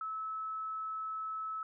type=tone; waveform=sine; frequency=1300 Hz; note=E6; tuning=24 cents flat; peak=-36 dBFS; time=0.01-1.63 s; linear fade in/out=2 ms; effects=none